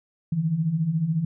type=beating tone pair; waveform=sine; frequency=150.3 / 164.3 Hz; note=D3 / E3; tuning=+40 / -5 cents; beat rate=14 Hz; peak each=-28 / -22 dBFS; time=0.32-1.25 s; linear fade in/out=5 ms; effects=none